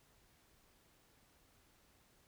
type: silence
effects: pink hiss -70 dBFS RMS until 2.27 s